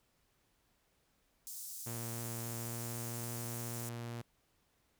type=high-pass noise; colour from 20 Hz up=pink; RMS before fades=-46 dBFS; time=1.47-3.89 s; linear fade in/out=0 ms; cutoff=6100 Hz; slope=24 dB/octave
type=tone with pitch glide; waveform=sawtooth; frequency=116.54 to 118.17 Hz; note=A#2 to A#2; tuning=0 to +24 cents; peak=-37 dBFS; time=1.86-4.22 s; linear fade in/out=10 ms; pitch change=+24 cents; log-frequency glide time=2.48-3.09 s
effects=pink hiss -75 dBFS RMS until 4.99 s